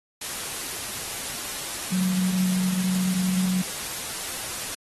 sine tone in noise, 185 Hz, F#3, in tune, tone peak -21 dBFS, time 1.92-3.62 s, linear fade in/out 5 ms, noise white, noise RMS -32 dBFS, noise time 0.21-4.75 s, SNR +8 dB, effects AAC 32 kbps

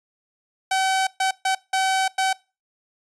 sawtooth tone bursts at uneven times, 763 Hz, G5, 47 cents flat, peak -15 dBFS, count 5, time 0.71-1.07 / 1.2-1.31 / 1.45-1.55 / 1.73-2.08 / 2.18-2.33 s, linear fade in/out 5 ms, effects noise-tail reverb RT60 0.3 s tail -23 dB re dry + resampled to 24000 Hz

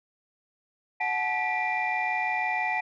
sine tone cluster, 737 / 863 / 1961 / 2379 Hz, F#5 / A5 / B6 / D7, -7 / -34 / -13 / +22 cents, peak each -30 dBFS, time 1-2.81 s, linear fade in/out 10 ms, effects tanh soft clip ceiling -17 dBFS

